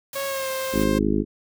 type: noise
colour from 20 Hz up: white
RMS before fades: -36 dBFS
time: 0.13-0.84 s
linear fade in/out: 2 ms
type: tone with pitch glide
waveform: sawtooth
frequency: 551 to 527.9 Hz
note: C#5 to C5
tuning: -11 to +15 cents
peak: -22 dBFS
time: 0.15-0.99 s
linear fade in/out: 10 ms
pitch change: -74 cents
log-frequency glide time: 0.26-0.49 s
type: harmonic tone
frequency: 51.91 Hz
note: G#1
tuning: in tune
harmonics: 1 / 2 / 3 / 4 / 5 / 6 / 7 / 8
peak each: -29 / -33 / -31 / -24 / -25 / -25 / -28 / -28 dBFS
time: 0.72-1.25 s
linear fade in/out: 50 ms
effects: none